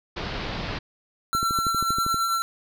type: low-pass noise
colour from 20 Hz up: pink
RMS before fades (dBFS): -31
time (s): 0.16-0.79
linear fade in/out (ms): 10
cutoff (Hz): 4900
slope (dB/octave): 48
type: tone with tremolo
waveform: square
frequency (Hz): 1352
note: E6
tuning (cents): +43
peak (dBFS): -21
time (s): 1.33-2.42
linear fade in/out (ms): 0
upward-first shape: triangle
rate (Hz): 9.2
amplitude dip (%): 40
type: click train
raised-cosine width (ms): 3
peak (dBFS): -19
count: 11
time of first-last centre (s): 1.35-2.144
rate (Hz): 12.6
effects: none